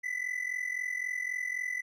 triangle ring-modulated tone, 1997 Hz, B6, 19 cents sharp, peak -27 dBFS, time 0.03-1.82 s, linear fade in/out 20 ms, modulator 21.9 Hz, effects none

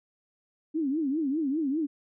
sine tone with vibrato, 293.7 Hz, D4, in tune, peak -25 dBFS, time 0.74-1.87 s, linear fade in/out 20 ms, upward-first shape triangle, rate 5 Hz, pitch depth 240 cents each way, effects none

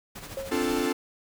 pink noise with tremolo, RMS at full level -39 dBFS, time 0.15-0.87 s, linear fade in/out 10 ms, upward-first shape sine, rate 13 Hz, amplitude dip 55%
sine tone with exponential decay, 541 Hz, C#5, 42 cents flat, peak -28 dBFS, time 0.37-0.78 s, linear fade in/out 2 ms, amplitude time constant 89 ms
45% pulse chord, D minor seventh, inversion third, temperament equal with one note detuned, 261.6 / 291.5 / 349.2 / 440 Hz, C4 / D4 / F4 / A4, 0 / -13 / 0 / 0 cents, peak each -30 dBFS, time 0.51-0.93 s, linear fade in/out 10 ms
effects none

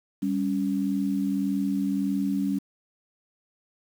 sine tone pair together, 197.3 / 279 Hz, G3 / C#4, +11 / +11 cents, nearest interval tritone, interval 600 cents, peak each -26 dBFS, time 0.22-2.59 s, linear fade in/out 10 ms, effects 8-bit

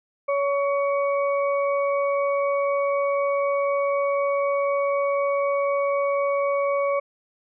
harmonic tone, 562 Hz, C#5, 24 cents sharp, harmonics 1 / 2 / 4, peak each -21 / -27 / -33 dBFS, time 0.28-7 s, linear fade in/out 10 ms, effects none

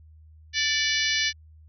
harmonic tone with a mistuned harmonic, 587.3 Hz, D5, in tune, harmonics 3 / 4 / 5 / 6 / 7 / 8 / 9 / 10, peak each -28 / -29 / -30 / -31 / -31 / -32 / -33 / -33 dBFS, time 0.53-1.33 s, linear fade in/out 50 ms, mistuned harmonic 4, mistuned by -33 cents, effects added 78 Hz sine -48 dBFS peak until 1.68 s

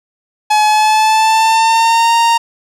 45% pulse tone with pitch glide, 850 to 926.9 Hz, G#5 to A#5, +40 to -10 cents, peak -8 dBFS, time 0.5-2.38 s, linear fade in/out 10 ms, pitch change +150 cents, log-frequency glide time 0.65-2.14 s, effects low-pass 9000 Hz 12 dB/octave + 8-bit

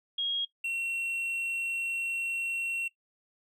sine / triangle tone pair in turn, 3276 / 2725 Hz, G#7 / F7, -24 / -43 cents, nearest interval minor third, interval 319 cents, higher first, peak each -28 dBFS, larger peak neither, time 0.18-0.45 / 0.64-2.88 s, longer second, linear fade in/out 5 ms, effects noise-tail reverb RT60 0.1 s tail -17 dB re dry

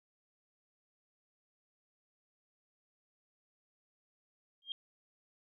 sine tone with exponential growth, 3211 Hz, G7, 41 cents sharp, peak -32 dBFS, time 4.62-4.72 s, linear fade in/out 1 ms, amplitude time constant 20 ms, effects none

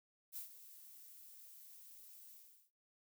violet noise with ADSR envelope, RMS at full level -45 dBFS, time 0.32-2.71 s, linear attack 47 ms, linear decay 110 ms, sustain -13 dB, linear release 400 ms, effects noise-tail reverb RT60 0.3 s tail -23 dB re dry

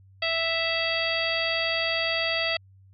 harmonic tone with a mistuned harmonic, 659.3 Hz, E5, in tune, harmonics 1 / 2 / 3 / 4 / 5 / 6 / 7, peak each -30 / -36 / -30 / -30 / -31 / -36 / -32 dBFS, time 0.22-2.57 s, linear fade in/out 5 ms, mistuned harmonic 6, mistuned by -68 cents, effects added 96 Hz sine -51 dBFS peak until 2.93 s

